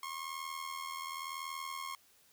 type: tone with amplitude modulation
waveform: sawtooth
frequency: 1079 Hz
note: C#6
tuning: 47 cents flat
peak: -33 dBFS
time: 0.03-1.95 s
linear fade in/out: 2 ms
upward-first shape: sine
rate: 80.9 Hz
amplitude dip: 65%
effects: white hiss -66 dBFS RMS until 2.32 s